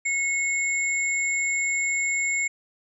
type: tone pair together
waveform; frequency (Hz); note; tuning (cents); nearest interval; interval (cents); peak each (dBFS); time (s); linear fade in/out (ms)
sine; 2184 / 7346; C#7 / A#8; -26 / -26; octave + major sixth; 2100; -23 / -29; 0.05-2.48; 10
effects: none